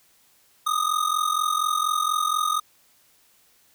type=ring-modulated tone; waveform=square; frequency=1234 Hz; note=D#6; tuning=15 cents flat; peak=-19 dBFS; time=0.66-2.6 s; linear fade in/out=10 ms; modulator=22.1 Hz; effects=white hiss -60 dBFS RMS until 3.74 s